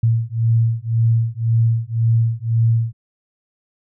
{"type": "beating tone pair", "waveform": "sine", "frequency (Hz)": [113.6, 115.5], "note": ["A#2", "A#2"], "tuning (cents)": [-44, -16], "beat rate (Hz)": 1.9, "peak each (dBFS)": -17, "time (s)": [0.03, 2.93], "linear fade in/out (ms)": 5, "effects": []}